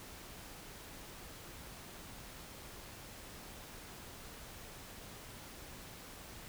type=silence; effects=pink hiss -51 dBFS RMS until 6.48 s